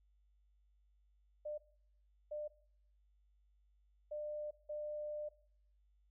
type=tone bursts at uneven times; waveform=sine; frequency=599 Hz; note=D5; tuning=34 cents sharp; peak=-40 dBFS; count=4; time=1.45-1.58 / 2.31-2.48 / 4.11-4.51 / 4.69-5.29 s; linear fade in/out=10 ms; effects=noise-tail reverb RT60 0.6 s tail -18 dB re dry + added 50 Hz sine -69 dBFS peak until 6.1 s